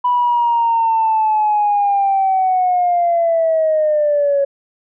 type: linear sweep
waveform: sine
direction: down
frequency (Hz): 987.8 to 554.4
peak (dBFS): -11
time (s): 0.04-4.45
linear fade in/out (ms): 10
effects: tanh soft clip ceiling -7 dBFS